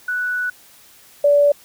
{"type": "tone pair in turn", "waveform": "sine", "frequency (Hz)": [1480, 577.4], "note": ["F#6", "D5"], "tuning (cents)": [0, -30], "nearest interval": "octave + major third", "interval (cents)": 1630, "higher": "first", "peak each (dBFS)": [-19, -10], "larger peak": "second", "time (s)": [[0.08, 0.5], [1.24, 1.52]], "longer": "first", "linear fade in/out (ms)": 5, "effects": ["white hiss -48 dBFS RMS until 1.64 s"]}